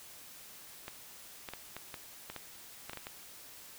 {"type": "clicks", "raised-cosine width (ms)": 0.3, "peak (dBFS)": -25, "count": 11, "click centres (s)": [0.881, 1.488, 1.536, 1.766, 1.942, 2.3, 2.363, 2.896, 2.933, 2.973, 3.069], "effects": ["white hiss -52 dBFS RMS until 3.78 s"]}